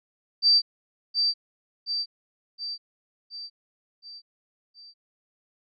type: tone with echo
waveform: sine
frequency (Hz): 4661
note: D8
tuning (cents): -14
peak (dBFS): -15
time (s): 0.42-0.62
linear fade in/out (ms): 50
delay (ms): 720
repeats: 6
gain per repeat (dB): -5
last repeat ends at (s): 4.94
effects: none